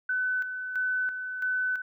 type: tone with tremolo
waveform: sine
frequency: 1507 Hz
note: F#6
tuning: 31 cents sharp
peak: -25 dBFS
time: 0.09-1.82 s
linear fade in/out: 5 ms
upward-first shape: square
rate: 1.5 Hz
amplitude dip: 55%
effects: none